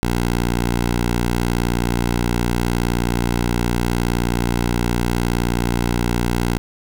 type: tone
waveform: 10% pulse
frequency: 59.2 Hz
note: A#1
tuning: 27 cents sharp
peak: -9 dBFS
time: 0.03-6.58 s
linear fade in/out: 0 ms
effects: none